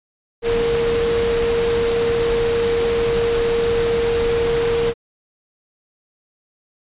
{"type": "tone in noise", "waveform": "sine", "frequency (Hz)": 466.2, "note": "A#4", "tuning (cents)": 0, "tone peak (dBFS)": -16, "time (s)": [0.42, 4.94], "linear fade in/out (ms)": 50, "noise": "pink", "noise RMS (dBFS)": -25, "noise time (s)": [0.42, 4.94], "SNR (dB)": 6, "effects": ["resampled to 8000 Hz"]}